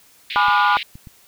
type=band-pass noise; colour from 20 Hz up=pink; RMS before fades=-28 dBFS; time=0.3-0.83 s; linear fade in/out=2 ms; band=2100 to 4000 Hz; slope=48 dB/octave
type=chord; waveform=sine; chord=G# diminished seventh; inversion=none; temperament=just; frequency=830.6 / 996.7 / 1196.1 / 1435.3 Hz; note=G#5 / B5 / D6 / F6; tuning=0 / +16 / +31 / +47 cents; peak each=-19 dBFS; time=0.36-0.77 s; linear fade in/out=0 ms
type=clicks; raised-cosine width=5 ms; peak=-26 dBFS; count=3; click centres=0.484 / 0.955 / 1.072 s
effects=white hiss -52 dBFS RMS until 1.27 s